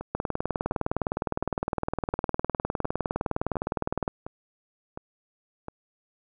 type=two click trains; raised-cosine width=1 ms; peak=-12 / -21 dBFS; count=78 / 9; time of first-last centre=0.15-4.079 / 0.01-5.684 s; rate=19.6 / 1.41 Hz; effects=none